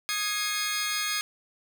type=chord; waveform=15% pulse; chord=Ab major; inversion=second; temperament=equal with one note detuned; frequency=1244.5 / 1661.2 / 2147 Hz; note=Eb6 / Ab6 / C7; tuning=0 / 0 / +44 cents; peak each=-26 / -25 / -25 dBFS; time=0.09-1.21 s; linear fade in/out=0 ms; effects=none